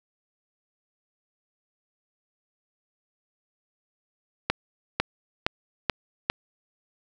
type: accelerating click train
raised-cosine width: 0.3 ms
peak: -5 dBFS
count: 5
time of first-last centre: 4.5-6.3 s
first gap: 500 ms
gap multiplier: 0.93
effects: none